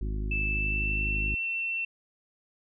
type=harmonic tone; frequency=51.91 Hz; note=G#1; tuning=in tune; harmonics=1 / 2 / 3 / 4 / 5 / 6 / 7; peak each=-29 / -39 / -43 / -43 / -44 / -49 / -46 dBFS; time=0.01-1.35 s; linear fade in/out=5 ms
type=tone with pitch glide; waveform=sine; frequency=2637 to 2697 Hz; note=E7 to E7; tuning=0 to +39 cents; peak=-28 dBFS; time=0.31-1.85 s; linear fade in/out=5 ms; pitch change=+39 cents; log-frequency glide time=0.52-1.2 s
effects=none